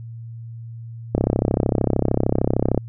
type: click train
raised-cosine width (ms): 2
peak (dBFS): -4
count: 55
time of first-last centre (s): 1.15-2.777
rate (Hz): 33.2
effects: added 115 Hz sine -32 dBFS peak until 2.88 s